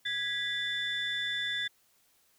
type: tone cluster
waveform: sine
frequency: 1660 / 1965 / 3515 Hz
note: G#6 / B6 / A7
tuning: -1 / -9 / -2 cents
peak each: -34 / -35 / -32 dBFS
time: 0.05-1.68 s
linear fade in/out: 10 ms
effects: tanh soft clip ceiling -25 dBFS + white hiss -68 dBFS RMS until 2.38 s